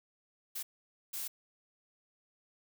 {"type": "noise bursts at uneven times", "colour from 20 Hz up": "blue", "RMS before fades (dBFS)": -39, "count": 2, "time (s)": [[0.55, 0.63], [1.13, 1.28]], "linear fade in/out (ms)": 10, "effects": []}